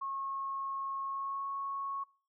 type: tone with pitch glide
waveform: sine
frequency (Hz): 1089 to 1102.3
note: C#6 to C#6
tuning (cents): -31 to -10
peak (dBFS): -35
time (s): 0.01-2.04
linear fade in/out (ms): 10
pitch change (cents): +21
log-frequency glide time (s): 1.04-1.47
effects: noise-tail reverb RT60 0.4 s tail -22 dB re dry